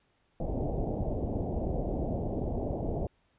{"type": "low-pass noise", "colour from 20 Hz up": "pink", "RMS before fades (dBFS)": -32, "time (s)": [0.4, 3.07], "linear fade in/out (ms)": 2, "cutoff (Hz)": 740, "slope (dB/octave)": 48, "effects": ["pink hiss -71 dBFS RMS until 3.38 s", "resampled to 8000 Hz"]}